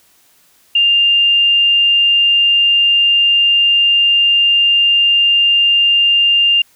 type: tone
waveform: sine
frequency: 2800 Hz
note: F7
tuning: 4 cents sharp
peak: -8 dBFS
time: 0.75-6.62 s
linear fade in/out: 5 ms
effects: white hiss -52 dBFS RMS until 6.75 s